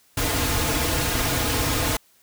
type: noise with comb filter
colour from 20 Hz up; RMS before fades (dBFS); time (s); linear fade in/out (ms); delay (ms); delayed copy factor
pink; -23; 0.17-1.97; 5; 5.2; -0.85
effects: white hiss -59 dBFS RMS until 2.22 s